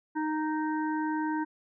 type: harmonic tone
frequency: 310 Hz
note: D#4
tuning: 6 cents flat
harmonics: 1 / 3 / 5 / 6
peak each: -29 / -33 / -39 / -47 dBFS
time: 0.15-1.45 s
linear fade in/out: 20 ms
effects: none